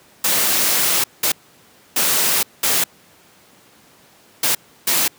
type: noise bursts at uneven times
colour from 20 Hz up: white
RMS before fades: -17 dBFS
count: 6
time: 0.24-1.04 / 1.23-1.32 / 1.96-2.43 / 2.63-2.84 / 4.43-4.55 / 4.87-5.08 s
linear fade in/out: 5 ms
effects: pink hiss -50 dBFS RMS until 5.18 s + high-pass 150 Hz 12 dB/octave